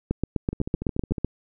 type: two click trains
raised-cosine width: 3 ms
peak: -17 / -10 dBFS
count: 10 / 10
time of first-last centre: 0.53-1.182 / 0.11-1.246 s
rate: 13.8 / 7.92 Hz
effects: none